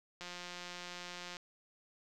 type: click train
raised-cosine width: 0.2 ms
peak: -28 dBFS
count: 206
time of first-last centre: 0.21-1.368 s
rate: 177 Hz
effects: none